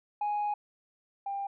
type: tone pair in turn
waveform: sine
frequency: 830.6 / 795.5 Hz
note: G#5 / G5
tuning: 0 / +25 cents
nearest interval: minor second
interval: 75 cents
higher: first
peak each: -26 / -31 dBFS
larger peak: first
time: 0.21-0.54 / 1.26-1.47 s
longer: first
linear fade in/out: 5 ms
effects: tanh soft clip ceiling -26 dBFS